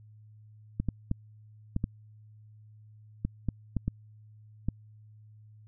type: clicks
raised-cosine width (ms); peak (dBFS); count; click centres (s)
5; -16; 10; 0.8 / 0.887 / 1.114 / 1.764 / 1.841 / 3.25 / 3.487 / 3.767 / 3.88 / 4.686
effects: added 107 Hz sine -51 dBFS peak until 5.67 s